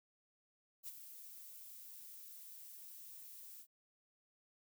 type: noise with ADSR envelope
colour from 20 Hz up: violet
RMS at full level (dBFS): -45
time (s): 0.83-3.67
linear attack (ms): 48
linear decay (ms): 31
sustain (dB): -9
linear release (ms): 71
effects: none